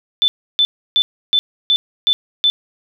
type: tone bursts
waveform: sine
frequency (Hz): 3520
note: A7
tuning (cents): 0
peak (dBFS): -10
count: 7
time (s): 0.22-2.5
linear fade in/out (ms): 0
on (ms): 60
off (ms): 310
effects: none